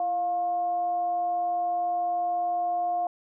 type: tone with frequency modulation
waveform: sine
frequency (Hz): 707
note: F5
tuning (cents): +21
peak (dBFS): -24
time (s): 0-3.07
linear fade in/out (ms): 2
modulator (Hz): 369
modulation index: 0.21
effects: none